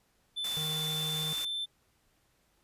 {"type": "tone with pitch glide", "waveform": "triangle", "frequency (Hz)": [3520, 3544], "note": ["A7", "A7"], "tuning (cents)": [0, 12], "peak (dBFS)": -31, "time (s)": [0.36, 1.66], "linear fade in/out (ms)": 20, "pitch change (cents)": 12, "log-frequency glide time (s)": [0.74, 1.3]}
{"type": "noise", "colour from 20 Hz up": "white", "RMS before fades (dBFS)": -40, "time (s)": [0.44, 1.45], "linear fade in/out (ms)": 5}
{"type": "harmonic tone", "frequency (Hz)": 155.56, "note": "D#3", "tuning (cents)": 0, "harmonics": [1, 3, 5, 7, 9], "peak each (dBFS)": [-37, -47, -51, -54, -56], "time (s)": [0.57, 1.33], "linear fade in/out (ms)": 0}
{"effects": ["pink hiss -71 dBFS RMS until 2.63 s", "resampled to 32000 Hz"]}